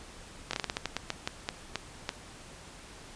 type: slowing click train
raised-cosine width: 0.2 ms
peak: -13 dBFS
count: 14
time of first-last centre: 0.51-2.091 s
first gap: 23 ms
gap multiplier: 1.25
effects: pink hiss -49 dBFS RMS until 3.15 s + resampled to 22050 Hz